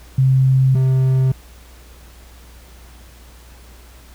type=tone pair in turn; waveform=sine / triangle; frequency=131.9 / 131.06 Hz; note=C3 / C3; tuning=+14 / +3 cents; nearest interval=unison; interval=11 cents; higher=first; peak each=-10 / -10 dBFS; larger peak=neither; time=0.18-0.75 / 0.75-1.32 s; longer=neither; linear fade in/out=5 ms; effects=added 60 Hz sine -41 dBFS peak until 4.14 s + pink hiss -47 dBFS RMS until 4.14 s